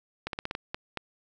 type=clicks; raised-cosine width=0.3 ms; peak=-16 dBFS; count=8; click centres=0.27 / 0.332 / 0.389 / 0.454 / 0.511 / 0.551 / 0.745 / 0.973 s; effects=none